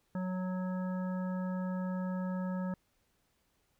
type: harmonic tone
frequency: 184.4 Hz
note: F#3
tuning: 6 cents flat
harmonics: 1 / 3 / 5 / 7 / 9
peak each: -33 / -43 / -47 / -50 / -52 dBFS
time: 0.15-2.74 s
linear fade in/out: 2 ms
effects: pink hiss -75 dBFS RMS until 3.79 s